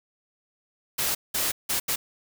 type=noise bursts at uneven times; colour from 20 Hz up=white; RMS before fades=-26 dBFS; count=4; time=0.98-1.15 / 1.34-1.52 / 1.69-1.8 / 1.88-1.96 s; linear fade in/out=10 ms; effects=none